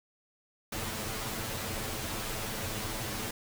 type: noise with comb filter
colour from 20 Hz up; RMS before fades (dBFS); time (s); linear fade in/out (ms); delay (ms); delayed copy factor
pink; -36; 0.72-3.31; 5; 9.1; +0.95
effects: none